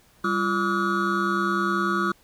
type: tone cluster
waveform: triangle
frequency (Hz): 196.6 / 344.3 / 1149 / 1279 / 1438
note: G3 / F4 / D6 / D#6 / F#6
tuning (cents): +5 / -25 / -38 / +47 / -50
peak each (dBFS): -26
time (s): 0.24-2.12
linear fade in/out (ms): 5
effects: pink hiss -58 dBFS RMS until 2.23 s